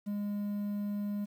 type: tone with quantisation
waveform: triangle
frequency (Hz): 205.1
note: G#3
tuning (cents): -21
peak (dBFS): -30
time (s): 0.06-1.26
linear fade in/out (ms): 20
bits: 10
effects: none